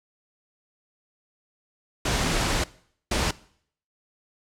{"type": "noise bursts at uneven times", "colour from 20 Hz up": "pink", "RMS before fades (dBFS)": -24, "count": 2, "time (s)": [[2.05, 2.64], [3.11, 3.31]], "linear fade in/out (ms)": 5, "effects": ["noise-tail reverb RT60 0.6 s tail -20 dB re dry", "low-pass 8000 Hz 12 dB/octave"]}